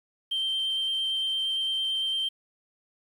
sine tone with vibrato, 3136 Hz, G7, in tune, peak -24 dBFS, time 0.31-2.29 s, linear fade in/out 10 ms, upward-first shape sine, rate 8.8 Hz, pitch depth 8 cents each way, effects tanh soft clip ceiling -22 dBFS + 9-bit

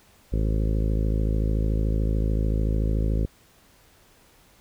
harmonic tone, 53.6 Hz, A1, 45 cents flat, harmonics 1 / 2 / 3 / 4 / 5 / 6 / 7 / 8 / 9 / 10, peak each -22 / -28 / -32 / -34 / -36 / -38 / -39 / -40 / -41 / -42 dBFS, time 0.32-3.26 s, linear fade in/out 10 ms, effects pink hiss -57 dBFS RMS until 4.6 s

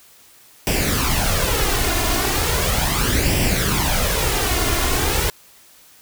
pink noise with flanger, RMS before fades -19 dBFS, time 0.67-5.3 s, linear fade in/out 0 ms, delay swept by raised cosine 0.37 to 2.87 ms, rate 0.37 Hz, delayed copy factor +0.6, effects white hiss -49 dBFS RMS until 6.01 s

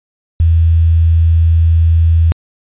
sine tone with quantisation, 82.41 Hz, E2, in tune, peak -6 dBFS, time 0.4-2.32 s, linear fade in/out 0 ms, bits 6, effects resampled to 8000 Hz

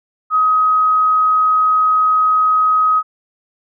sine tone, 1263 Hz, D#6, 26 cents sharp, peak -10 dBFS, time 0.3-3.03 s, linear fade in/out 50 ms, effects none

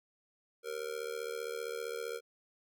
square tone with amplitude modulation, 466.2 Hz, A#4, in tune, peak -34 dBFS, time 0.63-2.21 s, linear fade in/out 50 ms, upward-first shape sine, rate 75.3 Hz, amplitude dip 90%, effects none

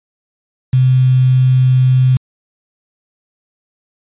sine tone with quantisation, 128.7 Hz, C3, 28 cents flat, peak -7 dBFS, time 0.73-2.17 s, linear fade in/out 5 ms, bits 5, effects resampled to 8000 Hz

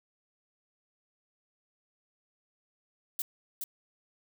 violet noise with echo, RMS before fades -32 dBFS, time 3.19-3.22 s, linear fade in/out 2 ms, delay 420 ms, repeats 1, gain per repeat -4 dB, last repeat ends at 3.64 s, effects none

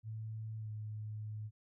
sine tone with pitch glide, 110 to 107.18 Hz, A2 to A2, 0 to -45 cents, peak -40 dBFS, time 0.03-1.51 s, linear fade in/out 50 ms, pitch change -45 cents, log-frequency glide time 0.58-0.7 s, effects none

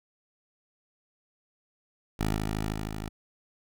10% pulse tone with level steps, 53 Hz, G#1, 36 cents sharp, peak -18 / -21 / -24 / -26 dBFS, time 2.19-3.09 s, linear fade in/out 10 ms, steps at 2.36 / 2.73 / 2.88 s, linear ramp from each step 2 ms, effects none

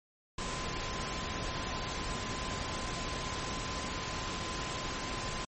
sine tone in noise, 1028 Hz, C6, 31 cents flat, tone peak -43 dBFS, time 0.38-5.45 s, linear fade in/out 5 ms, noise pink, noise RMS -37 dBFS, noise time 0.38-5.45 s, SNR -9 dB, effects MP3 32 kbps

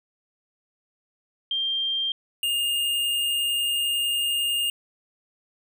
sine / square tone pair in turn, 3180 / 2827 Hz, G7 / F7, +24 / +20 cents, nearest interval major second, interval 204 cents, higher first, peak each -23 dBFS, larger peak neither, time 1.51-2.12 / 2.43-4.7 s, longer second, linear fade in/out 2 ms, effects none

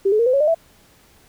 sine tone with pitch steps, 392 / 427.5 / 466.2 / 508.4 / 554.4 / 604.5 / 659.3 Hz, G4 / A4 / A#4 / C5 / C#5 / D5 / E5, 0 / -50 / 0 / -50 / 0 / +50 / 0 cents, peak -13 dBFS, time 0.05-0.547 s, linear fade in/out 10 ms, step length 71 ms, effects pink hiss -53 dBFS RMS until 1.28 s

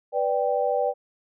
sine chord, G major, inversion first, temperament equal, 493.9 / 587.3 / 784 Hz, B4 / D5 / G5, 0 / 0 / 0 cents, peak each -25 / -25 / -26 dBFS, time 0.12-0.94 s, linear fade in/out 50 ms, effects none

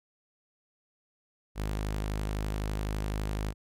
sawtooth tone, 51.91 Hz, G#1, in tune, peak -26 dBFS, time 1.55-3.54 s, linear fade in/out 50 ms, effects MP3 96 kbps

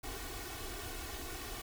pink noise with comb filter, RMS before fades -43 dBFS, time 0.03-1.62 s, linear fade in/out 10 ms, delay 2.7 ms, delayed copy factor +1, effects none

